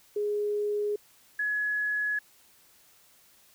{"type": "tone pair in turn", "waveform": "sine", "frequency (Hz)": [415.3, 1690.2], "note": ["G#4", "G#6"], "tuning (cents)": [0, 30], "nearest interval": "2 octaves", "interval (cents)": 2430, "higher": "second", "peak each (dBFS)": -26, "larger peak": "neither", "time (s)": [[0.16, 0.96], [1.39, 2.19]], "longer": "neither", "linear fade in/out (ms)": 5, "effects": ["white hiss -60 dBFS RMS until 3.54 s"]}